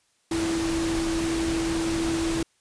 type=tone in noise; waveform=sine; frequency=329.6 Hz; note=E4; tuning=in tune; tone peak=-24 dBFS; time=0.31-2.43 s; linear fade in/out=5 ms; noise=pink; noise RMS=-31 dBFS; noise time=0.31-2.43 s; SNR=+4 dB; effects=white hiss -67 dBFS RMS until 2.6 s + resampled to 22050 Hz